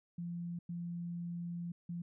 sine tone bursts at uneven times, 172.3 Hz, F3, 23 cents flat, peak -38 dBFS, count 3, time 0.18-0.59 / 0.69-1.72 / 1.89-2.02 s, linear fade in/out 5 ms, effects none

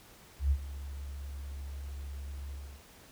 sine tone with ADSR envelope, 69.6 Hz, C#2, 8 cents sharp, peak -22 dBFS, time 0.39-2.84 s, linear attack 120 ms, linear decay 61 ms, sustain -16 dB, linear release 290 ms, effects pink hiss -56 dBFS RMS until 3.11 s

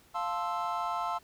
triangle chord, F major seventh, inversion none, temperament equal, 698.5 / 880 / 1046.5 / 1318.5 Hz, F5 / A5 / C6 / E6, 0 / 0 / 0 / 0 cents, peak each -34 dBFS, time 0.14-1.19 s, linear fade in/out 20 ms, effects pink hiss -61 dBFS RMS until 1.23 s

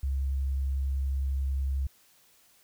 sine tone with vibrato, 67.7 Hz, C#2, 40 cents flat, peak -26 dBFS, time 0.03-1.87 s, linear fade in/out 5 ms, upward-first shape sine, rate 11 Hz, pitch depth 9 cents each way, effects white hiss -62 dBFS RMS until 2.63 s

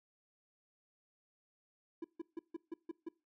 triangle tone bursts, 332.5 Hz, E4, 15 cents sharp, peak -37 dBFS, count 7, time 2.02-3.088 s, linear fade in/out 5 ms, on 24 ms, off 150 ms, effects noise-tail reverb RT60 0.3 s tail -22 dB re dry

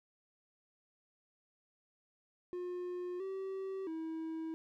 triangle tone with pitch steps, 357.8 / 384.2 / 322.3 Hz, F4 / G4 / E4, +42 / -35 / -39 cents, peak -36 dBFS, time 2.53-4.54 s, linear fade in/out 0 ms, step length 670 ms, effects none

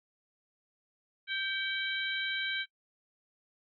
harmonic tone with a mistuned harmonic, 784 Hz, G5, in tune, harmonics 2 / 3 / 4 / 5, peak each -35 / -37 / -38 / -39 dBFS, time 1.27-2.66 s, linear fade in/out 50 ms, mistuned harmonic 3, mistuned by -48 cents, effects noise-tail reverb RT60 0.1 s tail -20 dB re dry

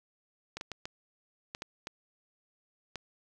clicks, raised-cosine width 0.2 ms, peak -21 dBFS, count 8, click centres 0.57 / 0.611 / 0.717 / 0.855 / 1.549 / 1.621 / 1.871 / 2.957 s, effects none

